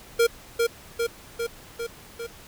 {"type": "tone with echo", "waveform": "square", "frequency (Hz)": 466.2, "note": "A#4", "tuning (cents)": 0, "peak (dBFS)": -17, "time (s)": [0.19, 0.27], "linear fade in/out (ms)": 10, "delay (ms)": 400, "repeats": 5, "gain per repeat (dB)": -3, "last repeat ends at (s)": 2.27, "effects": ["pink hiss -47 dBFS RMS until 2.47 s"]}